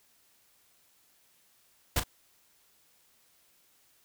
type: noise with echo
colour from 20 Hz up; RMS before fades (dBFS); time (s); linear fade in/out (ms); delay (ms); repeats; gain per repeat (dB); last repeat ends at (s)
pink; -26; 1.96-2; 5; 37; 1; -10; 2.037
effects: white hiss -66 dBFS RMS until 4.04 s